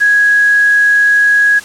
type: tone with quantisation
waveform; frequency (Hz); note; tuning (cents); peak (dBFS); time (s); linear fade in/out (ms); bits
sine; 1661.2; G#6; 0; -6; 0-1.6; 20; 5
effects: white hiss -32 dBFS RMS until 1.64 s + low-pass 9000 Hz 12 dB/octave